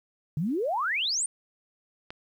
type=exponential sweep; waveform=sine; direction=up; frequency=138.59 to 9310 Hz; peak=-25 dBFS; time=0.37-1.26 s; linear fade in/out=2 ms
type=click; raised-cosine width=0.3 ms; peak=-22 dBFS; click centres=2.105 s
effects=10-bit